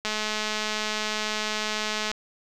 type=click train; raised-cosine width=0.2 ms; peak=-11 dBFS; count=443; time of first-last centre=0.05-2.115 s; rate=214 Hz; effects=none